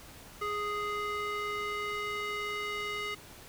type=tone with band-pass filter sweep; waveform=square; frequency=415.3 Hz; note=G#4; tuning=in tune; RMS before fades=-35 dBFS; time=0.41-3.15 s; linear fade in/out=10 ms; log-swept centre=1400 to 2300 Hz; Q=1.5; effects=pink hiss -51 dBFS RMS until 3.48 s